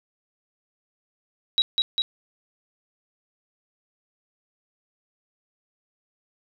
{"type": "tone with echo", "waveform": "sine", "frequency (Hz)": 3864, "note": "B7", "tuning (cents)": -39, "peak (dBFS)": -16, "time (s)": [1.58, 1.62], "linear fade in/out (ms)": 0, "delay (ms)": 200, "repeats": 2, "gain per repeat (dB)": -2, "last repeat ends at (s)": 2.02, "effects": []}